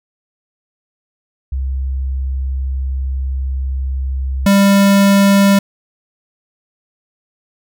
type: tone pair in turn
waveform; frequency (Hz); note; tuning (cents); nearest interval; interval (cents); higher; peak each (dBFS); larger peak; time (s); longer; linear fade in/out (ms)
sine / square; 66.2 / 198.38; C2 / G3; +21 / +21; octave + perfect fifth; 1900; second; -16 / -8; second; 1.52-4.46 / 4.46-5.59; first; 5
effects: none